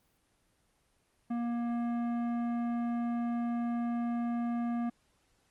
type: tone with tanh clipping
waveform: sine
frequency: 236.7 Hz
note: A#3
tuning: 27 cents sharp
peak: -32 dBFS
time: 1.3-4.9 s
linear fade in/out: 10 ms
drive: 13 dB
effects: pink hiss -72 dBFS RMS until 5.5 s + Opus 24 kbps